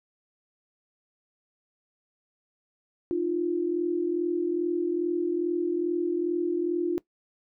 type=tone pair together; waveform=sine; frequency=306.8 / 349.2 Hz; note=D#4 / F4; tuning=-24 / 0 cents; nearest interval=major second; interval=224 cents; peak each=-30 / -25 dBFS; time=3.11-6.98 s; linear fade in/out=0 ms; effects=noise-tail reverb RT60 0.1 s tail -20 dB re dry